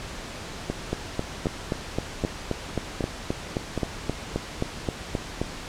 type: two click trains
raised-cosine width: 2 ms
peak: -12 / -11 dBFS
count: 5 / 18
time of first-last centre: 0.7-3.777 / 0.93-5.415 s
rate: 1.3 / 3.79 Hz
effects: pink hiss -37 dBFS RMS until 5.68 s + low-pass 7000 Hz 12 dB/octave

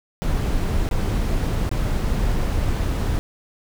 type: noise with dropouts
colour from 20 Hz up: brown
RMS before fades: -21 dBFS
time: 0.22-3.19 s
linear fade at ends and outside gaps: 0 ms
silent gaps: 0.889-0.912 / 1.692-1.714 s
effects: none

